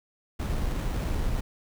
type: noise with sample-and-hold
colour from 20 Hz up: brown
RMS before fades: -28 dBFS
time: 0.39-1.41 s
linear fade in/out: 10 ms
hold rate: 4900 Hz
effects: none